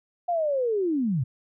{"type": "linear sweep", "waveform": "sine", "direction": "down", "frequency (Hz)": [717, 113.9], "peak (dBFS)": -22, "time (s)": [0.28, 1.24], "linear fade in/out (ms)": 10, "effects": []}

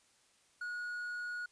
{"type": "tone", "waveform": "triangle", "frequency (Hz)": 1451, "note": "F#6", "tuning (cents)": -34, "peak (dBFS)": -36, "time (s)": [0.61, 1.46], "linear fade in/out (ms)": 5, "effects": ["white hiss -69 dBFS RMS until 1.51 s", "resampled to 22050 Hz"]}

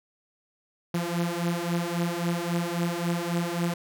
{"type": "beating tone pair", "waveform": "sawtooth", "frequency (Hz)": [170, 173.7], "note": ["F3", "F3"], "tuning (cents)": [-46, -9], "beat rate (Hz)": 3.7, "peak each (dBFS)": -25, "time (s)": [0.94, 3.74], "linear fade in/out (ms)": 5, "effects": []}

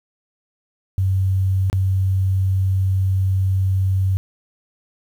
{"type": "tone with dropouts", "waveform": "sine", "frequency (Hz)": 95.1, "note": "F#2", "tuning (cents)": 48, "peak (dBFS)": -15, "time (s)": [0.98, 4.17], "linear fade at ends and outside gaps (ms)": 0, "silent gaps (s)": [1.699, 1.729], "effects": ["8-bit"]}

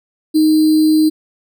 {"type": "tone with sample-and-hold", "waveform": "sine", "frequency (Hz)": 311.1, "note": "D#4", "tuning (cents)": 0, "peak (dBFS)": -8, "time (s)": [0.34, 1.1], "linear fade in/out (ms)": 20, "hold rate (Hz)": 4410, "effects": []}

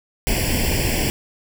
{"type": "noise with comb filter", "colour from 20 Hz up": "pink", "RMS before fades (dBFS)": -20, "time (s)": [0.27, 1.1], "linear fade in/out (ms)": 0, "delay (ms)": 0.39, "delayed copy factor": 1, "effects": []}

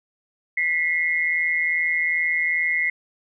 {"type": "tone pair together", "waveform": "sine", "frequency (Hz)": [1975.5, 2138], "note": ["B6", "C7"], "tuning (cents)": [0, 37], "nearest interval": "minor second", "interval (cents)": 137, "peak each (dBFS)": -22, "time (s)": [0.57, 2.9], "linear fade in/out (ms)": 5, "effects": []}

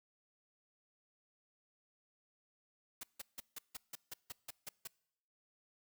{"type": "noise bursts", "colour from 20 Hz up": "white", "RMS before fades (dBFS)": -45, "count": 11, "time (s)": [3.01, 4.874], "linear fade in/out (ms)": 5, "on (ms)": 24, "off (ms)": 160, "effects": ["noise-tail reverb RT60 0.8 s tail -24 dB re dry"]}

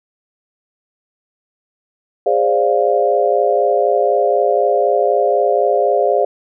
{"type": "chord", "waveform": "sine", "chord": "D half-diminished seventh", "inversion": "second", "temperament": "equal with one note detuned", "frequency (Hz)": [410.3, 523.3, 587.3, 698.5], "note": ["Ab4", "C5", "D5", "F5"], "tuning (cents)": [-21, 0, 0, 0], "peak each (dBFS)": -17, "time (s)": [2.26, 6.25], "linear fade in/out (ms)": 5, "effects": []}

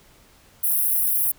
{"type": "high-pass noise", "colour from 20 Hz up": "white", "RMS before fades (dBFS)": -21, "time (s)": [0.63, 1.32], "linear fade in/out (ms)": 10, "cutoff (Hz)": 9900, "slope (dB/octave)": 96, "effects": ["pink hiss -54 dBFS RMS until 1.38 s"]}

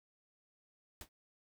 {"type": "noise with exponential decay", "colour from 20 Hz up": "pink", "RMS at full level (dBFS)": -43, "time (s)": [1.01, 1.09], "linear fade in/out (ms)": 2, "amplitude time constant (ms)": 17, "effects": []}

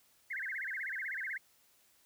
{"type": "tone with vibrato", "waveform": "sine", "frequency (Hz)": 1826, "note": "A#6", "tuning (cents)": -36, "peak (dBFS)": -36, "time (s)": [0.3, 1.38], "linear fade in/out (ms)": 10, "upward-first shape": "sine", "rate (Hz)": 16, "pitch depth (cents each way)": 300, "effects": ["white hiss -68 dBFS RMS until 2.05 s"]}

